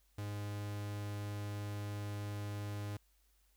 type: tone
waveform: 45% pulse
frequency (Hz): 103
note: G#2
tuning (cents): -14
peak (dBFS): -39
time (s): 0.18-2.97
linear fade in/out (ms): 5
effects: added 50 Hz sine -70 dBFS peak until 3.56 s + white hiss -75 dBFS RMS until 3.56 s